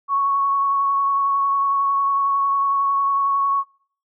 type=tone with vibrato; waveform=sine; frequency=1109 Hz; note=C#6; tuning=in tune; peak=-16 dBFS; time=0.08-3.64 s; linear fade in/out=50 ms; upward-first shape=sine; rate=11 Hz; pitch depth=12 cents each way; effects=noise-tail reverb RT60 0.5 s tail -24 dB re dry